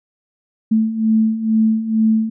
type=beating tone pair; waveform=sine; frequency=218.9 / 221.1 Hz; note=A3 / A3; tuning=-9 / +9 cents; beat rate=2.2 Hz; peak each=-19 / -14 dBFS; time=0.71-2.3 s; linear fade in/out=10 ms; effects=none